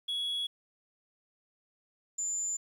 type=tone pair in turn; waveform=sine; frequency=3355 / 7109 Hz; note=G#7 / A8; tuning=+17 / +17 cents; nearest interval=octave + minor second; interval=1300 cents; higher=second; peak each=-28 dBFS; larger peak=neither; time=0.08-0.47 / 2.18-2.57 s; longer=neither; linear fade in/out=10 ms; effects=tanh soft clip ceiling -30 dBFS + 10-bit